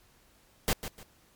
pink noise with echo, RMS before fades -26 dBFS, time 0.68-0.73 s, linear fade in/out 0 ms, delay 150 ms, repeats 2, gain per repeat -11 dB, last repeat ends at 1.03 s, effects pink hiss -63 dBFS RMS until 1.35 s + MP3 96 kbps

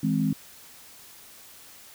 sine chord, E augmented, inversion none, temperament equal with one note detuned, 160.86 / 207.7 / 261.6 Hz, E3 / G#3 / B#3, -42 / 0 / 0 cents, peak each -26 dBFS, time 0.03-0.33 s, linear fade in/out 5 ms, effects white hiss -49 dBFS RMS until 1.94 s

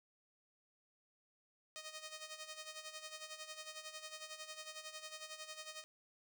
5% pulse tone with tremolo, 622.3 Hz, D#5, in tune, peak -34 dBFS, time 1.76-5.84 s, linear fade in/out 0 ms, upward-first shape sine, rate 11 Hz, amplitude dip 70%, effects none

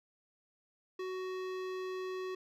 sine tone with hard clipping, 372.4 Hz, F#4, 11 cents sharp, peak -39 dBFS, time 0.99-2.35 s, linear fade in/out 5 ms, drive 18 dB, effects none

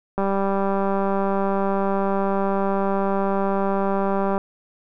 click train, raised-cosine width 1 ms, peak -10 dBFS, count 824, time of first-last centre 0.18-4.379 s, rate 196 Hz, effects none

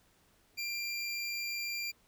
25% pulse tone, 2378 Hz, D7, 21 cents sharp, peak -31 dBFS, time 0.57-1.92 s, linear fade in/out 20 ms, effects pink hiss -68 dBFS RMS until 2.07 s

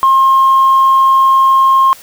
sine tone, 1068 Hz, C6, 35 cents sharp, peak -4 dBFS, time 0.03-1.93 s, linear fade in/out 0 ms, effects tanh soft clip ceiling -2 dBFS + white hiss -37 dBFS RMS until 2.02 s

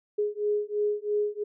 sine beating tone pair, 415.3 / 418.3 Hz, G#4 / G#4, 0 / +12 cents, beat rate 3 Hz, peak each -28 dBFS, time 0.18-1.44 s, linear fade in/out 10 ms, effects none

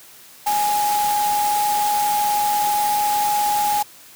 sine tone in noise, 830.6 Hz, G#5, in tune, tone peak -17 dBFS, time 0.46-3.83 s, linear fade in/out 10 ms, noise white, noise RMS -27 dBFS, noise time 0.46-3.83 s, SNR +7 dB, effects white hiss -45 dBFS RMS until 4.15 s + high-pass 80 Hz 12 dB/octave

